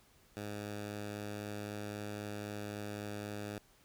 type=tone; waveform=10% pulse; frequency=103.83 Hz; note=G#2; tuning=in tune; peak=-32 dBFS; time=0.37-3.58 s; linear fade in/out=0 ms; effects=pink hiss -66 dBFS RMS until 3.84 s